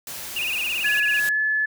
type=noise; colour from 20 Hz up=white; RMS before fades=-34 dBFS; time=0.07-1 s; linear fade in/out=2 ms
type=noise with exponential growth; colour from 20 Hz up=white; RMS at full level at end=-30 dBFS; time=0.32-1.29 s; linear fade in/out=1 ms; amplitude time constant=210 ms
type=tone with vibrato; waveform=sine; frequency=2637 Hz; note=E7; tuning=in tune; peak=-23 dBFS; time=0.36-1.2 s; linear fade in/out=5 ms; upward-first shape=sine; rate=18 Hz; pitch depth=140 cents each way
type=tone with pitch glide; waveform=sine; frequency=1697 to 1724.7 Hz; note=G#6 to A6; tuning=+37 to -35 cents; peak=-19 dBFS; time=0.84-1.66 s; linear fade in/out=10 ms; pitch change=+28 cents; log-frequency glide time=1.24-1.38 s
effects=none